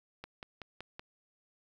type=click train; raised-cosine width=0.3 ms; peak=-27 dBFS; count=5; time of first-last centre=0.24-0.995 s; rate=5.3 Hz; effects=10-bit